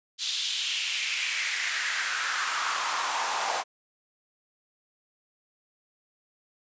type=noise with high-pass filter sweep; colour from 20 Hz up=pink; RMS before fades=-29 dBFS; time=0.18-3.64 s; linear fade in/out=50 ms; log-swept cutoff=3800 to 760 Hz; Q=3.2; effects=resampled to 16000 Hz